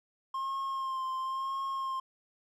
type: tone with vibrato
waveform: triangle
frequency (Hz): 1064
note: C6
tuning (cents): +29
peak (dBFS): -30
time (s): 0.34-2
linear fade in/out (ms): 5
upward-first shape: sine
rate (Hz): 0.97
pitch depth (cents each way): 28
effects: none